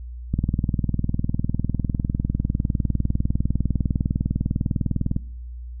click train, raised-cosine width 5 ms, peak -9 dBFS, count 97, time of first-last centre 0.34-5.164 s, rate 19.9 Hz, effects noise-tail reverb RT60 0.8 s tail -23 dB re dry + added 60 Hz sine -32 dBFS peak until 5.8 s

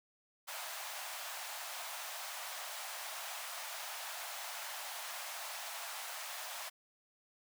pink high-pass noise, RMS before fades -44 dBFS, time 0.47-6.7 s, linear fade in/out 20 ms, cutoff 630 Hz, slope 48 dB/octave, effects none

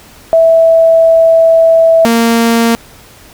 sine / sawtooth tone pair in turn, 656 / 230.9 Hz, E5 / A#3, -9 / -16 cents, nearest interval octave + tritone, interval 1807 cents, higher first, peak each -3 dBFS, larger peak neither, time 0.33-2.05 / 2.05-2.75 s, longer first, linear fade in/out 0 ms, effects pink hiss -38 dBFS RMS until 3.33 s

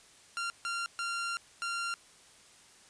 sawtooth tone bursts at uneven times, 1384 Hz, F6, 16 cents flat, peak -29 dBFS, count 4, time 0.37-0.5 / 0.65-0.86 / 0.99-1.37 / 1.62-1.94 s, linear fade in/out 0 ms, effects white hiss -58 dBFS RMS until 2.89 s + resampled to 22050 Hz

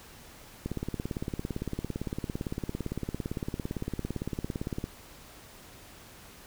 click train, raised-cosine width 3 ms, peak -19 dBFS, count 75, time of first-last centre 0.66-4.841 s, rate 17.7 Hz, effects pink hiss -51 dBFS RMS until 6.46 s

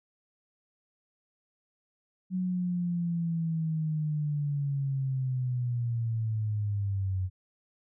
sine linear sweep, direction down, 185.6 to 91.6 Hz, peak -27 dBFS, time 2.3-7.3 s, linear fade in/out 50 ms, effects none

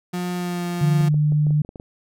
35% pulse tone with pitch glide, 178.3 to 174.73 Hz, F3 to F3, +36 to +1 cents, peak -22 dBFS, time 0.13-1.09 s, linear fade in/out 10 ms, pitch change -35 cents, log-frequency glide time 0.35-0.66 s
sine tone, 150 Hz, D3, 37 cents sharp, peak -15 dBFS, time 0.81-1.62 s, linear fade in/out 5 ms
clicks, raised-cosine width 2 ms, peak -23 dBFS, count 9, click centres 1.01 / 1.143 / 1.322 / 1.468 / 1.507 / 1.649 / 1.691 / 1.758 / 1.799 s
effects none

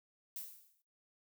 violet noise with exponential decay, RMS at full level -41 dBFS, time 0.36-0.82 s, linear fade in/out 2 ms, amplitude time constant 100 ms, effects noise-tail reverb RT60 0.3 s tail -20 dB re dry

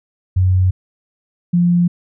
sine tone pair in turn, 92.5 / 174.62 Hz, F#2 / F3, 0 / 0 cents, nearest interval major seventh, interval 1100 cents, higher second, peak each -10 dBFS, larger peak neither, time 0.36-0.71 / 1.53-1.88 s, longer neither, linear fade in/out 10 ms, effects none

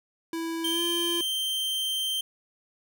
square tone with pitch glide, 329.6 to 341.4 Hz, E4 to F4, 0 to -39 cents, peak -30 dBFS, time 0.33-1.21 s, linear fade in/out 2 ms, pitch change +61 cents, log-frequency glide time 0.7-0.82 s
45% pulse tone, 3136 Hz, G7, in tune, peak -26 dBFS, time 0.64-2.21 s, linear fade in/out 5 ms
effects none

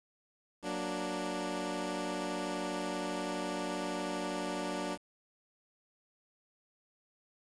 15% pulse chord, Gb augmented, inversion none, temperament equal, 185 / 233.1 / 293.7 Hz, Gb3 / Bb3 / D4, 0 / 0 / 0 cents, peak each -33 / -36 / -31 dBFS, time 0.62-4.98 s, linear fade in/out 50 ms, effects resampled to 22050 Hz + 9-bit

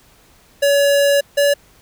square tone pair in turn, 566 / 570.9 Hz, C#5 / D5, +36 / -49 cents, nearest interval unison, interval 15 cents, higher second, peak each -12 dBFS, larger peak neither, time 0.62-1.21 / 1.37-1.54 s, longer first, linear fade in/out 10 ms, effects pink hiss -51 dBFS RMS until 1.81 s

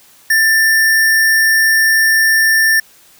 sine tone with sample-and-hold, 1777 Hz, A6, 17 cents sharp, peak -8 dBFS, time 0.3-2.8 s, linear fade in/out 5 ms, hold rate 7350 Hz, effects white hiss -46 dBFS RMS until 3.19 s

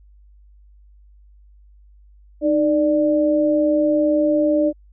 sine tone pair together, 307.7 / 590 Hz, D#4 / D5, -19 / +8 cents, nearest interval major seventh, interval 1127 cents, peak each -17 dBFS, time 2.41-4.73 s, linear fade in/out 50 ms, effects added 50 Hz sine -46 dBFS peak until 4.92 s

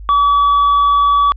triangle tone, 1143 Hz, D6, 47 cents flat, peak -7 dBFS, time 0.09-1.32 s, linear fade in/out 0 ms, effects added 50 Hz sine -28 dBFS peak until 1.36 s + resampled to 11025 Hz

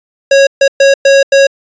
square tone bursts at uneven times, 550 Hz, C#5, 14 cents flat, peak -4 dBFS, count 5, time 0.31-0.47 / 0.61-0.68 / 0.8-0.94 / 1.05-1.23 / 1.32-1.47 s, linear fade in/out 5 ms, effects resampled to 16000 Hz

